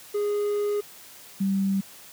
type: tone pair in turn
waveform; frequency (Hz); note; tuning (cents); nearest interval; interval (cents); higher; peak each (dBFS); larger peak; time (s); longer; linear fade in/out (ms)
triangle / sine; 412.9 / 194.86; G#4 / G3; -10 / -10; octave + minor second; 1300; first; -21 / -21; neither; 0.14-0.81 / 1.4-1.81; first; 10
effects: white hiss -47 dBFS RMS until 2.12 s + high-pass 80 Hz 12 dB/octave